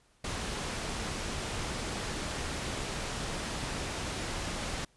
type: low-pass noise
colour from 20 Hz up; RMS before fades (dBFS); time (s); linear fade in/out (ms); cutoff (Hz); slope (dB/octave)
pink; -36; 0.24-4.85; 5; 8700; 12
effects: pink hiss -67 dBFS RMS until 4.96 s + resampled to 24000 Hz